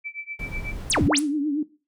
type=tone with tremolo; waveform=sine; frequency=2320 Hz; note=D7; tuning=22 cents flat; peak=-28 dBFS; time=0.04-0.73 s; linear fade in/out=20 ms; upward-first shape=triangle; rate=8.1 Hz; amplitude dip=100%
type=noise; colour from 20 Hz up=brown; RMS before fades=-33 dBFS; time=0.39-1.08 s; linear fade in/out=5 ms
type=exponential two-way sweep; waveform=sine; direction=down then up; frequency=10980 to 64.8 to 10980 Hz; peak=-19 dBFS; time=0.9-1.19 s; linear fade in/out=0 ms; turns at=1.04 s
type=tone with vibrato; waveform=sine; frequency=293.6 Hz; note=D4; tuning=in tune; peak=-21 dBFS; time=0.97-1.63 s; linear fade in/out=5 ms; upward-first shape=triangle; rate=8.5 Hz; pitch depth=110 cents each way
effects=noise-tail reverb RT60 0.3 s tail -17 dB re dry